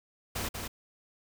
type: noise with echo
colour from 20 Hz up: pink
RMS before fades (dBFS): -34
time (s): 0.35-0.49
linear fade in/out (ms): 10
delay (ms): 190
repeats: 1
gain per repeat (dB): -4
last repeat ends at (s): 0.68
effects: none